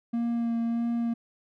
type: tone with vibrato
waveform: triangle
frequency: 233.1 Hz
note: A#3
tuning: in tune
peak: -23 dBFS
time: 0.13-1.14 s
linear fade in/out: 10 ms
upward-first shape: sine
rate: 1.6 Hz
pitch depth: 14 cents each way
effects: none